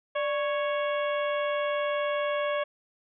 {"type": "harmonic tone with a mistuned harmonic", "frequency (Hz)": 554.4, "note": "C#5", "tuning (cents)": 0, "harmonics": [1, 2, 3, 4, 5, 6], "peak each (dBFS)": [-27, -33, -37, -39, -41, -43], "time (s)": [0.15, 2.64], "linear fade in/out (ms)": 10, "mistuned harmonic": 1, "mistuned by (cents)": 100, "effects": []}